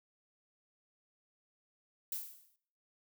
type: noise with exponential decay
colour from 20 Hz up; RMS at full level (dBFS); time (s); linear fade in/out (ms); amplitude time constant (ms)
violet; -36; 2.12-2.56; 2; 94
effects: noise-tail reverb RT60 0.6 s tail -19 dB re dry